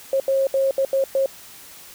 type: tone bursts at uneven times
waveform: sine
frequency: 540 Hz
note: C#5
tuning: 45 cents flat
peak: -16 dBFS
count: 6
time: 0.13-0.2 / 0.28-0.47 / 0.54-0.71 / 0.78-0.85 / 0.93-1.04 / 1.15-1.26 s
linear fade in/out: 2 ms
effects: white hiss -43 dBFS RMS until 1.94 s